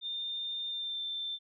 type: tone with pitch glide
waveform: sine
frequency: 3613 to 3559 Hz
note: A7 to A7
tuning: +45 to +19 cents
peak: -34 dBFS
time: 0.01-1.39 s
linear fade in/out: 50 ms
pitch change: -26 cents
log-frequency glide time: 0.68-1.02 s
effects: none